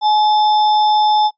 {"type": "tone with sample-and-hold", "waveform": "sine", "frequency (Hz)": 848, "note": "G#5", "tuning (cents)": 36, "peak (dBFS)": -10, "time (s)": [0.01, 1.31], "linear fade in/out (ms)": 50, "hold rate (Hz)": 4410, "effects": ["noise-tail reverb RT60 0.1 s tail -21 dB re dry", "resampled to 16000 Hz"]}